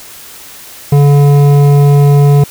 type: tone with hard clipping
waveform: sine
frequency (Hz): 143.2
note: D3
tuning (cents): -43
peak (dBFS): -5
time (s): 0.92-2.44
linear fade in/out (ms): 5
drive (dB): 11
effects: white hiss -32 dBFS RMS until 2.5 s